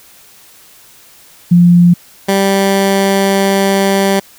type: tone pair in turn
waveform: sine / 15% pulse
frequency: 174.61 / 195.76 Hz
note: F3 / G3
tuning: 0 / -2 cents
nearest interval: major second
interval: 198 cents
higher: second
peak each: -3 dBFS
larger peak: neither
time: 1.51-1.94 / 2.28-4.2 s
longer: second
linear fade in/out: 10 ms
effects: white hiss -42 dBFS RMS until 4.38 s